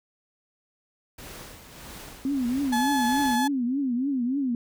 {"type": "noise with tremolo", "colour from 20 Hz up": "pink", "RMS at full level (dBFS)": -41, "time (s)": [1.18, 3.36], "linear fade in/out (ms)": 5, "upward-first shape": "sine", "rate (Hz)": 1.6, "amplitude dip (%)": 55}
{"type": "tone with vibrato", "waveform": "sine", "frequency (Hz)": 260, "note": "C4", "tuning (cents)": -11, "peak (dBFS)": -23, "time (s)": [2.25, 4.55], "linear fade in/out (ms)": 2, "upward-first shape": "triangle", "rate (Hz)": 3.4, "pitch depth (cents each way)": 190}
{"type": "tone", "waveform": "35% pulse", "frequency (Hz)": 856, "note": "A5", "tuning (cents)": -48, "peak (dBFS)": -22, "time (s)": [2.72, 3.48], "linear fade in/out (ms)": 10}
{"effects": []}